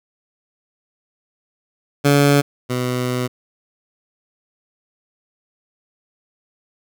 15% pulse tone pair in turn, 142.7 / 125.08 Hz, D3 / B2, -49 / +22 cents, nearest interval major second, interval 229 cents, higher first, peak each -5 / -13 dBFS, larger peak first, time 2.04-2.42 / 2.69-3.28 s, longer second, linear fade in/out 20 ms, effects none

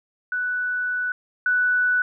sine tone pair in turn, 1485 / 1485 Hz, F#6 / F#6, +6 / +6 cents, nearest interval unison, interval 0 cents, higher neither, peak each -22 / -17 dBFS, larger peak second, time 0.32-1.12 / 1.46-2.02 s, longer first, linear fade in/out 2 ms, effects none

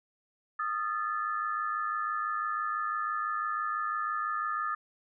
sine tone cluster, 1235 / 1341 / 1742 Hz, D#6 / E6 / A6, -13 / +29 / -18 cents, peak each -31 / -37 / -37 dBFS, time 0.59-4.75 s, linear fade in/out 5 ms, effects none

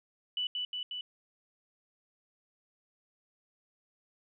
sine tone with echo, 2971 Hz, F#7, 6 cents sharp, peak -30 dBFS, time 0.37-0.47 s, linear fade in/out 2 ms, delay 180 ms, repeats 3, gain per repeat -2 dB, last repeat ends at 1.01 s, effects none

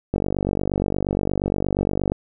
click train, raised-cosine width 2 ms, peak -8 dBFS, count 97, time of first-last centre 0.14-2.119 s, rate 48.5 Hz, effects none

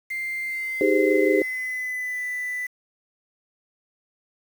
sine tone with pitch glide, 2093 to 1989.3 Hz, C7 to B6, 0 to +12 cents, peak -26 dBFS, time 0.1-2.67 s, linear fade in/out 10 ms, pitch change -88 cents, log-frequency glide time 0.42-2.24 s
sine chord, Ab major seventh, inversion second, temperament just, 311.5 / 389.3 / 415.3 / 519.1 Hz, Eb4 / G4 / Ab4 / C5, +2 / -12 / 0 / -14 cents, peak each -23 / -21 / -23 / -23 dBFS, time 0.81-1.42 s, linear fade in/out 2 ms
effects 7-bit

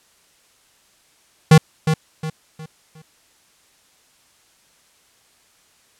square tone with echo, 157.3 Hz, D#3, 19 cents sharp, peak -6 dBFS, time 1.51-1.58 s, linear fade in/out 5 ms, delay 360 ms, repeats 4, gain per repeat -9 dB, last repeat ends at 3.02 s, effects white hiss -57 dBFS RMS until 5.99 s + low-pass 10000 Hz 12 dB/octave

